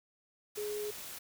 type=tone in noise; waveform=sine; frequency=418.9 Hz; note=G#4; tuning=15 cents sharp; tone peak=-35 dBFS; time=0.57-0.91 s; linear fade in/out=10 ms; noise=white; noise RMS=-45 dBFS; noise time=0.55-1.19 s; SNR=+7 dB; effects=none